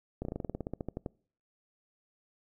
slowing click train, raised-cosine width 2 ms, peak -22 dBFS, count 16, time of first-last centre 0.22-1.062 s, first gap 31 ms, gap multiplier 1.08, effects noise-tail reverb RT60 0.5 s tail -25 dB re dry

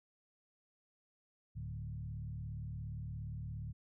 sine tone with frequency modulation, 110 Hz, A2, in tune, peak -40 dBFS, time 1.55-3.73 s, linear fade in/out 20 ms, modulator 37.2 Hz, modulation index 1.2, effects none

